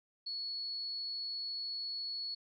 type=tone; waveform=sine; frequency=4386 Hz; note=C#8; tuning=19 cents flat; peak=-37 dBFS; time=0.26-2.35 s; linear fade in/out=10 ms; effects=none